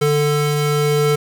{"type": "tone pair together", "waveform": "square", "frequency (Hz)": [147.74, 442.3], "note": ["D3", "A4"], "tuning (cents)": [11, 9], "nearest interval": "octave + perfect fifth", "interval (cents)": 1898, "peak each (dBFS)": -18, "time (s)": [0.01, 1.16], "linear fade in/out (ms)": 10, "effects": []}